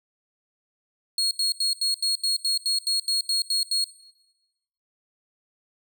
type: tone bursts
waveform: 35% pulse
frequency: 4300 Hz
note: C8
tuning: 47 cents sharp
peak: -20 dBFS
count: 13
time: 1.18-3.842 s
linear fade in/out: 2 ms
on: 130 ms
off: 81 ms
effects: noise-tail reverb RT60 1.0 s tail -17 dB re dry